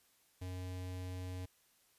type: tone with notch filter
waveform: square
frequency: 91.6 Hz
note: F#2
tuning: 17 cents flat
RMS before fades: -43 dBFS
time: 0.41-1.46 s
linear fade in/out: 10 ms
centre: 1300 Hz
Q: 2
effects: white hiss -71 dBFS RMS until 1.98 s + resampled to 32000 Hz